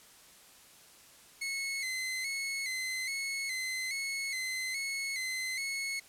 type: tone with vibrato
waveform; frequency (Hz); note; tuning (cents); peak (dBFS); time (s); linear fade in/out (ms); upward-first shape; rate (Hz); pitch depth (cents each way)
sawtooth; 2120; C7; +22; -30; 1.41-6; 10; square; 1.2; 56
effects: white hiss -57 dBFS RMS until 6.08 s + low-pass 12000 Hz 12 dB/octave